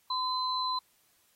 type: tone pair together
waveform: sine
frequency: 1018 / 4049 Hz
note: C6 / B7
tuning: -48 / +42 cents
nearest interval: 2 octaves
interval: 2390 cents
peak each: -30 / -33 dBFS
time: 0.1-0.79 s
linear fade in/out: 5 ms
effects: white hiss -68 dBFS RMS until 1.35 s + AAC 48 kbps